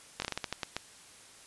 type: slowing click train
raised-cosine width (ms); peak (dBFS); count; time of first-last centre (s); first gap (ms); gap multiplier
0.2; -15; 10; 0.2-0.766; 21; 1.26
effects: white hiss -54 dBFS RMS until 1.46 s + resampled to 24000 Hz